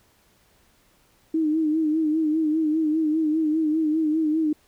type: tone with vibrato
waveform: sine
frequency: 312.4 Hz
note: D#4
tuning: 7 cents sharp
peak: -19 dBFS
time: 1.34-4.53 s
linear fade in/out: 5 ms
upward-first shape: sine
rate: 5 Hz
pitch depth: 60 cents each way
effects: pink hiss -61 dBFS RMS until 4.67 s